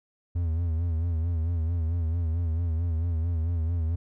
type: tone with vibrato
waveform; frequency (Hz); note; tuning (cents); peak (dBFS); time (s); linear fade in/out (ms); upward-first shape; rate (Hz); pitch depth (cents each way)
triangle; 83.1; E2; +15; -22; 0.35-3.96; 10; sine; 4.5; 79
effects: none